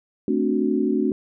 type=chord; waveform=sine; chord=D dominant seventh; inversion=second; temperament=equal; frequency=220 / 261.6 / 293.7 / 370 Hz; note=A3 / C4 / D4 / F#4; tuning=0 / 0 / 0 / 0 cents; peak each=-24 dBFS; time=0.28-1.12 s; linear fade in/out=2 ms; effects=none